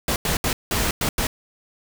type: noise bursts at uneven times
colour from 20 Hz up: pink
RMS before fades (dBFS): -22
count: 6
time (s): 0.08-0.16 / 0.25-0.37 / 0.44-0.53 / 0.71-0.91 / 1.01-1.09 / 1.18-1.27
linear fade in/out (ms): 2
effects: none